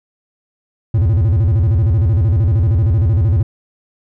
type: tone with vibrato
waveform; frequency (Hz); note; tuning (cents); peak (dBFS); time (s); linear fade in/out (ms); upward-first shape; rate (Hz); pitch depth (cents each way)
triangle; 96; G2; -36; -8; 0.94-3.43; 5; square; 13; 280
effects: none